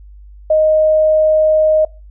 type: tone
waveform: sine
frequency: 622.3 Hz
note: D#5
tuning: in tune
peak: -8 dBFS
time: 0.5-1.85 s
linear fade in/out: 5 ms
effects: noise-tail reverb RT60 0.3 s tail -23 dB re dry + added 50 Hz sine -35 dBFS peak until 2.1 s